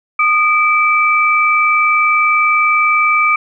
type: tone pair together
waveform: sine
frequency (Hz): 1230 / 2320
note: D#6 / D7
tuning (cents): -20 / -22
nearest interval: major seventh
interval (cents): 1098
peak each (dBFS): -12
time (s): 0.19-3.36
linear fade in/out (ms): 5
effects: none